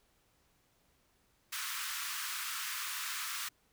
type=high-pass noise; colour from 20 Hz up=pink; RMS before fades=-39 dBFS; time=1.52-3.49 s; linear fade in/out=10 ms; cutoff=1100 Hz; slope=48 dB/octave; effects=pink hiss -72 dBFS RMS until 3.72 s